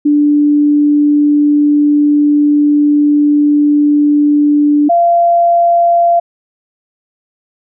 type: tone pair in turn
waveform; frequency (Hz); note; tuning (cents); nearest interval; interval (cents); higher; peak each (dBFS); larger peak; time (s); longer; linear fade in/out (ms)
sine; 293.7 / 687.5; D4 / F5; 0 / -27; octave + minor third; 1473; second; -6; neither; 0.05-4.89 / 4.89-6.2; first; 10
effects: none